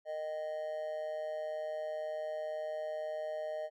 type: tone with amplitude modulation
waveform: triangle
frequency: 619 Hz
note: D#5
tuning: 9 cents flat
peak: -31 dBFS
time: 0.05-3.7 s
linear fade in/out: 50 ms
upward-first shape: sine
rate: 158 Hz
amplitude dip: 65%
effects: none